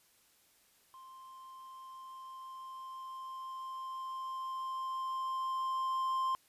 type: tone with level ramp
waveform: triangle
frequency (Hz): 1049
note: C6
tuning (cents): +4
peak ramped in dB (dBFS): -49 to -28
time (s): 0.94-6.35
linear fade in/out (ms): 0
effects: white hiss -68 dBFS RMS until 6.48 s + resampled to 32000 Hz